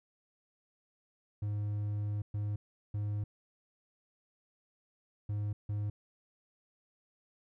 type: tone bursts at uneven times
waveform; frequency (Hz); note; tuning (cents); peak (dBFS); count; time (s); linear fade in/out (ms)
triangle; 103.83; G#2; 0; -30; 5; 1.42-2.22 / 2.34-2.56 / 2.94-3.24 / 5.29-5.53 / 5.69-5.9; 5
effects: none